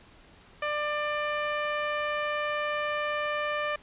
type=tone; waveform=15% pulse; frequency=595 Hz; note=D5; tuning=22 cents sharp; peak=-21 dBFS; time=0.62-3.76 s; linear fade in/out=5 ms; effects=pink hiss -55 dBFS RMS until 3.82 s + resampled to 8000 Hz